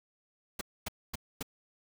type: noise bursts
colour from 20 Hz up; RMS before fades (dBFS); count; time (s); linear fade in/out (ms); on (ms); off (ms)
pink; -36; 4; 0.59-1.428; 5; 22; 250
effects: none